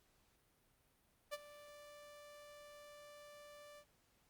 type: tone with ADSR envelope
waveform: sawtooth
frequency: 587.3 Hz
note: D5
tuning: in tune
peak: -36 dBFS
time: 1.31-3.85 s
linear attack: 25 ms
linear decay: 33 ms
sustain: -16 dB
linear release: 68 ms
effects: pink hiss -75 dBFS RMS until 4.29 s + Opus 48 kbps